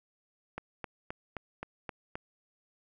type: click train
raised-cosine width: 0.5 ms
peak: -22 dBFS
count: 7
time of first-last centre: 0.58-2.155 s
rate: 3.81 Hz
effects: none